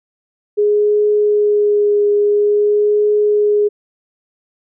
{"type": "tone with vibrato", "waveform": "sine", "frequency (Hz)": 415.3, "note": "G#4", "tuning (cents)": 0, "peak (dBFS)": -10, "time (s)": [0.57, 3.69], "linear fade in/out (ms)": 20, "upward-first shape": "triangle", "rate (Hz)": 0.49, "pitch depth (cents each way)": 16, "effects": []}